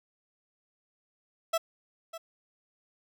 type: tone with echo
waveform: 30% pulse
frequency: 659 Hz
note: E5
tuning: 1 cent flat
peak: -22 dBFS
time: 1.53-1.58 s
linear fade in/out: 10 ms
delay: 600 ms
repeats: 1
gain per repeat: -14 dB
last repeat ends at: 2.18 s
effects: none